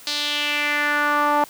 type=tone with band-pass filter sweep; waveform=sawtooth; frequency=293.7 Hz; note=D4; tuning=in tune; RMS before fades=-21 dBFS; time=0.07-1.44 s; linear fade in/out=0 ms; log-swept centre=4400 to 900 Hz; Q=3; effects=white hiss -44 dBFS RMS until 1.49 s + high-pass 100 Hz 12 dB/octave